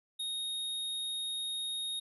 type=tone; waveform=square; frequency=3729 Hz; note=A#7; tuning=in tune; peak=-35 dBFS; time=0.19-2 s; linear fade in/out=10 ms; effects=resampled to 32000 Hz